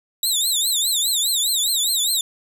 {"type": "tone with vibrato", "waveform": "20% pulse", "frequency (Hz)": 3800, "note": "A#7", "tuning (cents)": 33, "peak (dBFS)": -12, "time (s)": [0.23, 2.21], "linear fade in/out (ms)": 2, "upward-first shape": "triangle", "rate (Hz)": 4.9, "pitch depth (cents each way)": 200, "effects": ["8-bit"]}